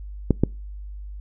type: clicks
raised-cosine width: 3 ms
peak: -3 dBFS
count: 2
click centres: 0.307 / 0.436 s
effects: noise-tail reverb RT60 0.3 s tail -26 dB re dry + added 50 Hz sine -33 dBFS peak until 1.2 s